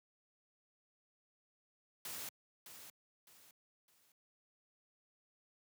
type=noise with echo; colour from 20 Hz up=white; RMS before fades=-45 dBFS; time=2.05-2.29 s; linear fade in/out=2 ms; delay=610 ms; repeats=3; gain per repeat=-9 dB; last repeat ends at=4.12 s; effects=high-pass 100 Hz 12 dB/octave